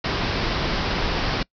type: low-pass noise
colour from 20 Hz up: pink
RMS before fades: -24 dBFS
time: 0.04-1.43 s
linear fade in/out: 5 ms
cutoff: 5400 Hz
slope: 96 dB/octave
effects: noise-tail reverb RT60 0.1 s tail -25 dB re dry